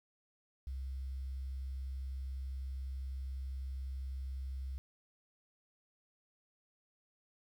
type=tone with quantisation; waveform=sine; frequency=66 Hz; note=C2; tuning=16 cents sharp; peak=-38 dBFS; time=0.67-4.78 s; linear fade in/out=0 ms; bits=11; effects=none